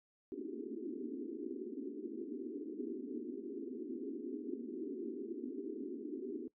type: band-pass noise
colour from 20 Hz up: white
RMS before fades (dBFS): -43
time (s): 0.32-6.48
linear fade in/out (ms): 0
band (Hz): 230 to 410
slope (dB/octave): 96
effects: noise-tail reverb RT60 0.1 s tail -19 dB re dry